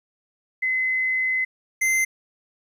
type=tone pair in turn; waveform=sine / square; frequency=2040 / 2074 Hz; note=C7 / C7; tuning=-44 / -16 cents; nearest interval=unison; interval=28 cents; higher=second; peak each=-20 / -19 dBFS; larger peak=second; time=0.62-1.45 / 1.81-2.05 s; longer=first; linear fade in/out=10 ms; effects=resampled to 32000 Hz + 10-bit